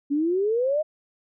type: exponential sweep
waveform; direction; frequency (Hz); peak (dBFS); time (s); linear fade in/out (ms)
sine; up; 277.2 to 633; -20; 0.1-0.83; 20
effects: none